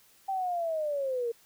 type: linear sweep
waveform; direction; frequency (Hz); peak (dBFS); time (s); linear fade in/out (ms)
sine; down; 784 to 456.3; -28; 0.28-1.32; 10
effects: white hiss -61 dBFS RMS until 1.45 s